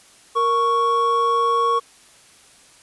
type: tone pair together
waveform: triangle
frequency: 466.7 / 1110 Hz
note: A#4 / C#6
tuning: +2 / +2 cents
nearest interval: octave + minor third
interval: 1500 cents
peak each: -20 / -15 dBFS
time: 0.35-1.8 s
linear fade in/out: 20 ms
effects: white hiss -50 dBFS RMS until 2.82 s + resampled to 24000 Hz